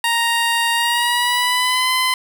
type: tone with pitch glide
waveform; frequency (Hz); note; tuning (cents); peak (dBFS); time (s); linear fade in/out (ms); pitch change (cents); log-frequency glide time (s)
15% pulse; 932.3 to 1022.6; A#5 to C6; 0 to -40; -9; 0.04-2.14; 2; +160; 0.74-1.9
effects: none